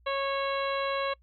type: harmonic tone with a mistuned harmonic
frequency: 550 Hz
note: C#5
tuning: 14 cents flat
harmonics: 1 / 2 / 3 / 4 / 5 / 6 / 7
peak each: -30 / -32 / -39 / -39 / -40 / -43 / -41 dBFS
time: 0.06-1.14 s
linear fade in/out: 10 ms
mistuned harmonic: 7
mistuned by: +49 cents
effects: noise-tail reverb RT60 0.1 s tail -26 dB re dry + added 60 Hz sine -58 dBFS peak until 1.22 s